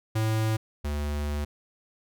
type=tone pair in turn; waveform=square; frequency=110 / 73.42 Hz; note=A2 / D2; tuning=0 / 0 cents; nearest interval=perfect fifth; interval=700 cents; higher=first; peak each=-24 / -28 dBFS; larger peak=first; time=0.15-0.57 / 0.84-1.45 s; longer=second; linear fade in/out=10 ms; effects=none